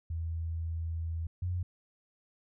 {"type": "tone pair in turn", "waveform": "sine", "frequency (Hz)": [82.2, 89.46], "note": ["E2", "F2"], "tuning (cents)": [-4, 42], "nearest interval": "minor second", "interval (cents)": 146, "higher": "second", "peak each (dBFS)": [-32, -30], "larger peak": "second", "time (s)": [[0.1, 1.27], [1.42, 1.63]], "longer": "first", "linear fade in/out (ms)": 5, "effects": []}